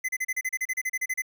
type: tone bursts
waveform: square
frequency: 2038 Hz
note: C7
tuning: 46 cents flat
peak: -26 dBFS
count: 15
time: 0.04-1.221 s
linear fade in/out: 10 ms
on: 47 ms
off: 34 ms
effects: none